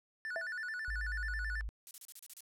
triangle tone with vibrato, 1612 Hz, G6, 48 cents sharp, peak -36 dBFS, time 0.25-1.61 s, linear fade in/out 0 ms, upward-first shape square, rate 9.2 Hz, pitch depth 160 cents each way
sine tone with exponential decay, 659.3 Hz, E5, in tune, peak -33 dBFS, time 0.36-0.5 s, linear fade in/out 1 ms, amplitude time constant 29 ms
sine tone, 53.2 Hz, G#1, 42 cents sharp, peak -37 dBFS, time 0.88-1.69 s, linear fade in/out 0 ms
violet noise bursts, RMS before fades -44 dBFS, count 8, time 1.87-2.406 s, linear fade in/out 0 ms, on 39 ms, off 32 ms
effects low-pass 11000 Hz 12 dB/octave

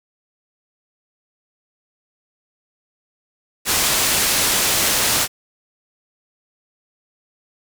white low-pass noise, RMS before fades -18 dBFS, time 3.65-5.28 s, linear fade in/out 50 ms, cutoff 11000 Hz, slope 12 dB/octave, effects none

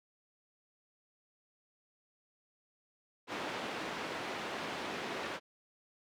pink band-pass noise, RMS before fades -40 dBFS, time 3.27-5.4 s, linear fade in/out 50 ms, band 280 to 3200 Hz, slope 12 dB/octave, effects none

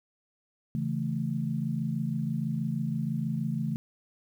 sine chord, A major, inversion first, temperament equal, 138.59 / 164.81 / 220 Hz, C#3 / E3 / A3, 0 / 0 / 0 cents, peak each -32 dBFS, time 0.75-3.76 s, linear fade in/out 0 ms, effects 10-bit

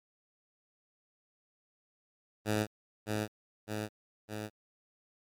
10% pulse tone with echo, 106.7 Hz, G#2, 47 cents sharp, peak -20 dBFS, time 2.45-2.67 s, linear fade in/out 50 ms, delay 610 ms, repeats 3, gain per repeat -3 dB, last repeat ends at 4.5 s, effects MP3 96 kbps

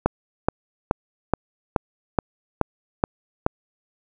click train, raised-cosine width 1 ms, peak -3 dBFS, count 9, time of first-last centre 0.06-3.464 s, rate 2.35 Hz, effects none

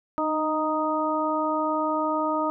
harmonic tone with a mistuned harmonic, 311.1 Hz, D#4, in tune, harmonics 1 / 2 / 3 / 4, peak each -28 / -28 / -28 / -28 dBFS, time 0.18-2.5 s, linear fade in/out 0 ms, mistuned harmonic 1, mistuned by -25 cents, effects none

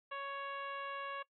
harmonic tone, 556 Hz, C#5, 5 cents sharp, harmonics 1 / 2 / 3 / 4 / 5 / 6 / 7, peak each -47 / -42 / -47 / -53 / -50 / -59 / -64 dBFS, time 0.11-1.23 s, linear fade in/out 10 ms, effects noise-tail reverb RT60 0.1 s tail -21 dB re dry

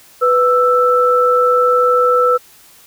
sine tone pair together, 495.7 / 1323.4 Hz, B4 / E6, +6 / +6 cents, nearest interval octave + perfect fourth, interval 1700 cents, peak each -12 dBFS, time 0.21-2.38 s, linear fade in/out 20 ms, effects white hiss -45 dBFS RMS until 2.86 s

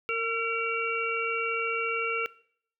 harmonic tone with a mistuned harmonic, 458.9 Hz, A#4, 27 cents flat, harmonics 1 / 3 / 5 / 6, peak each -32 / -32 / -32 / -32 dBFS, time 0.09-2.26 s, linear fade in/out 0 ms, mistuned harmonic 3, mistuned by -25 cents, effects noise-tail reverb RT60 0.6 s tail -20 dB re dry

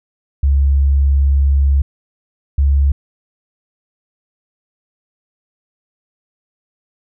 sine tone pair in turn, 69.3 / 69.74 Hz, C#2 / C#2, 0 / +11 cents, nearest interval unison, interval 11 cents, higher second, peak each -9 dBFS, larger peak neither, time 0.43-1.82 / 2.58-2.92 s, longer first, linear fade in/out 5 ms, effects none

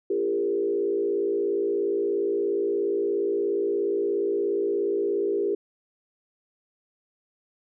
sine tone with frequency modulation, 401.4 Hz, G4, 41 cents sharp, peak -22 dBFS, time 0.1-5.55 s, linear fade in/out 5 ms, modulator 57 Hz, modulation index 1, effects none

